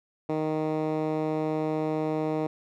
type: tone with band-pass filter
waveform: 10% pulse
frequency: 155.6 Hz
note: D#3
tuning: in tune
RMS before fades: -28 dBFS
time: 0.29-2.47 s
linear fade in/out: 5 ms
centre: 360 Hz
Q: 0.85
effects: none